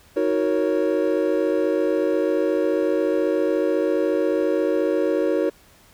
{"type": "chord", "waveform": "triangle", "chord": "D# minor seventh", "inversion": "none", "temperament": "equal with one note detuned", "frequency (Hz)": [315.7, 370, 466.2, 554.4], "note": ["D#4", "F#4", "A#4", "C#5"], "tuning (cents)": [25, 0, 0, 0], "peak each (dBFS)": -22, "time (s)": [0.16, 5.5], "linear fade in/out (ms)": 10, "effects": ["pink hiss -53 dBFS RMS until 5.93 s"]}